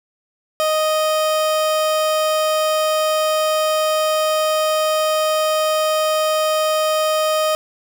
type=tone; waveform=30% pulse; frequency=622.3 Hz; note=D#5; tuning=in tune; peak=-13 dBFS; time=0.6-7.55 s; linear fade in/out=0 ms; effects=none